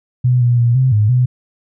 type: tone with pitch steps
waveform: sine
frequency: 125 / 121.1 / 118.9 / 130.3 / 105.6 / 125.5 Hz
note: B2 / B2 / A#2 / C3 / G#2 / B2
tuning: +21 / -34 / +35 / -7 / +29 / +28 cents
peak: -9 dBFS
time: 0.24-1.26 s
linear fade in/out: 10 ms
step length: 170 ms
effects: none